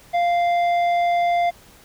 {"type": "tone with tanh clipping", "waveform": "triangle", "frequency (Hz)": 696, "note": "F5", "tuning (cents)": -6, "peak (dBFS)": -18, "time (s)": [0.13, 1.51], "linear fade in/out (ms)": 20, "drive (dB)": 13, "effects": ["pink hiss -49 dBFS RMS until 1.84 s"]}